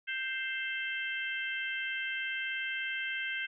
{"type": "harmonic tone with a mistuned harmonic", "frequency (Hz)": 523.3, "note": "C5", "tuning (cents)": 0, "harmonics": [3, 4, 5, 6], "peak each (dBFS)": [-36, -38, -40, -42], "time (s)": [0.07, 3.47], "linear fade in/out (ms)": 20, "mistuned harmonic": 5, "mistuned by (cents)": 25, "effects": []}